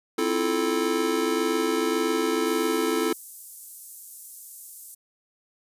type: chord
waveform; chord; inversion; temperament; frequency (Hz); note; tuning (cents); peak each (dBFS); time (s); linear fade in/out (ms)
square; F major seventh; second; just; 261.9 / 327.4 / 349.2 / 436.5; C4 / E4 / F4 / A4; +2 / -12 / 0 / -14; -31 / -28 / -31 / -27; 0.18-3.13; 5
type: high-pass noise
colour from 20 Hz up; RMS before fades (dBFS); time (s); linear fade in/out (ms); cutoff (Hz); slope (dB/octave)
pink; -42; 2.46-4.95; 10; 8100; 24
effects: resampled to 32000 Hz